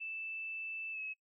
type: tone with pitch glide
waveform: sine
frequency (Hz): 2642 to 2574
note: E7 to E7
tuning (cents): +3 to -42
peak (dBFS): -39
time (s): 0-1.14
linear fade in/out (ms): 20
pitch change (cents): -45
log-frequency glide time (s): 0.92-1
effects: noise-tail reverb RT60 0.1 s tail -24 dB re dry